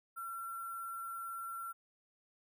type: tone with sample-and-hold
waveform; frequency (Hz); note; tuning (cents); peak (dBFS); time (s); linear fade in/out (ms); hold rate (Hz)
sine; 1359; F6; -48; -40; 0.16-1.73; 20; 11025
effects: none